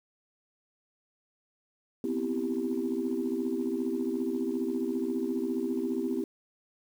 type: chord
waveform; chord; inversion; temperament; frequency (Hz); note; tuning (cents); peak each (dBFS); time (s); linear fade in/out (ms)
sine; C major seventh; third; equal; 246.9 / 261.6 / 329.6 / 392; B3 / C4 / E4 / G4; 0 / 0 / 0 / 0; -33; 2.04-6.24; 2
effects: tanh soft clip ceiling -20 dBFS + 9-bit

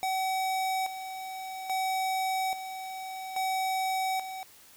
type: tone with tremolo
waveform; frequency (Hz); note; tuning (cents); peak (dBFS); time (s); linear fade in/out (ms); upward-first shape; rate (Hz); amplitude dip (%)
square; 758; F#5; +42; -28; 0.03-4.43; 0; square; 0.6; 65
effects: white hiss -55 dBFS RMS until 4.76 s

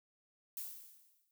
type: noise with exponential decay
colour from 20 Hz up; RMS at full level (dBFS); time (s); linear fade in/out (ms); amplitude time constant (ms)
violet; -41; 0.57-1.31; 1; 160
effects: none

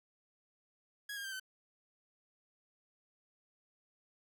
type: tone with pitch steps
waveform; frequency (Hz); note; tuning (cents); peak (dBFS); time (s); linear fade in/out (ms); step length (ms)
sawtooth; 1661.2 / 1615.8 / 1571.6 / 1528.6; G#6 / G#6 / G6 / G6; 0 / -48 / +4 / -44; -37; 1.09-1.398; 5; 77
effects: none

